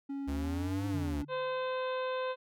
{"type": "tone with pitch glide", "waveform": "triangle", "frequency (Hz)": [277.2, 288.6], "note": ["C#4", "D4"], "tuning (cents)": [0, -30], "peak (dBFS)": -33, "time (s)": [0.09, 1.25], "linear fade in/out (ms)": 10, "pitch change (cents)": 70, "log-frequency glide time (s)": [0.53, 0.65]}
{"type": "exponential two-way sweep", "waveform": "square", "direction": "up then down", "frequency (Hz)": [69.3, 103.83, 69.3], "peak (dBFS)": -35, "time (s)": [0.27, 1.23], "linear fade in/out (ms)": 20, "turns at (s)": 0.87}
{"type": "tone with exponential decay", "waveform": "sine", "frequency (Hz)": 146.83, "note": "D3", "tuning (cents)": 0, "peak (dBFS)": -35, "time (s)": [0.94, 1.82], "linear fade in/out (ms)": 5, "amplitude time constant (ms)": 190}
{"type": "harmonic tone", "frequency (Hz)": 514, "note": "C5", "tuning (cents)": -31, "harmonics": [1, 2, 3, 4, 5, 6, 7, 8], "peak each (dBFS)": [-33, -38, -44, -54, -47, -55, -49, -58], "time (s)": [1.28, 2.36], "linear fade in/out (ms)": 50}
{"effects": []}